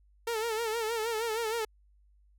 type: tone with vibrato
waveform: sawtooth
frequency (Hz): 450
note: A4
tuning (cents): +39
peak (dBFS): -26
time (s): 0.27-1.65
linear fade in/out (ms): 5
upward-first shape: sine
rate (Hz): 6.4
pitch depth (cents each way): 81
effects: added 50 Hz sine -60 dBFS peak until 2.38 s